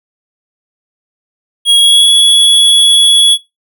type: tone with pitch glide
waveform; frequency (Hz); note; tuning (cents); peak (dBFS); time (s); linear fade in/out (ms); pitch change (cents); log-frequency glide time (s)
square; 3300 to 3373; G#7 to G#7; -12 to +26; -4; 1.65-3.38; 50; +38; 1.75-2.1
effects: noise-tail reverb RT60 0.2 s tail -19 dB re dry